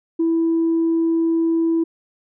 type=tone; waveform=sine; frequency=329.6 Hz; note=E4; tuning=in tune; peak=-14 dBFS; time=0.19-1.84 s; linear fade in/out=10 ms; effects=tanh soft clip ceiling -12 dBFS

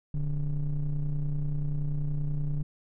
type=ring-modulated tone; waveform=triangle; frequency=66 Hz; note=C2; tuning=16 cents sharp; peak=-21 dBFS; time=0.14-2.63 s; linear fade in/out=5 ms; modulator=81.2 Hz; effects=none

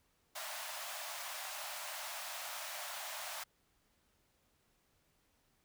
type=high-pass noise; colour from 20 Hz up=pink; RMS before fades=-44 dBFS; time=0.35-3.44 s; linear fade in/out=10 ms; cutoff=590 Hz; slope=96 dB/octave; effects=pink hiss -75 dBFS RMS until 5.64 s

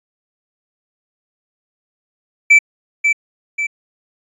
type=tone with echo; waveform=triangle; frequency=2320 Hz; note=D7; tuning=22 cents flat; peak=-3 dBFS; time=2.5-2.59 s; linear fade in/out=10 ms; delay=540 ms; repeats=2; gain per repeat=-6 dB; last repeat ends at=3.67 s; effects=resampled to 24000 Hz

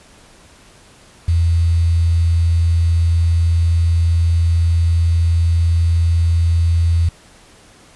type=tone with quantisation; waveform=sine; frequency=84 Hz; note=E2; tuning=33 cents sharp; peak=-11 dBFS; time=1.28-7.09 s; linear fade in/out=5 ms; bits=6; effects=pink hiss -46 dBFS RMS until 7.95 s + resampled to 24000 Hz

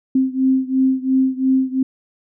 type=beating tone pair; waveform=sine; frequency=261.6 / 264.5 Hz; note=C4 / C4; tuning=0 / +19 cents; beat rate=2.9 Hz; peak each=-16 / -18 dBFS; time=0.15-1.83 s; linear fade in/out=5 ms; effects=none

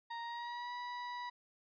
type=tone with pitch glide; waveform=35% pulse; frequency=932.3 to 975.8 Hz; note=A#5 to B5; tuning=0 to -21 cents; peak=-39 dBFS; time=0.1-1.3 s; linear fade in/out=10 ms; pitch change=+79 cents; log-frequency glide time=0.21-0.73 s; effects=resampled to 11025 Hz

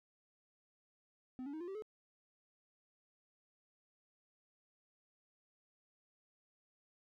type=tone with pitch steps; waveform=triangle; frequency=255.5 / 283.5 / 314.6 / 349 / 387.3 / 429.7 Hz; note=C4 / C#4 / D#4 / F4 / G4 / A4; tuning=-41 / +39 / +19 / -1 / -21 / -41 cents; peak=-40 dBFS; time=1.39-1.822 s; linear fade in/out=0 ms; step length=72 ms; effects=none

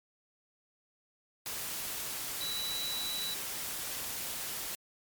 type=tone in noise; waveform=sine; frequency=3936 Hz; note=B7; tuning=7 cents flat; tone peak=-35 dBFS; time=2.41-3.34 s; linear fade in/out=0 ms; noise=white; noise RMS=-38 dBFS; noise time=1.46-4.75 s; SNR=0 dB; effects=MP3 96 kbps

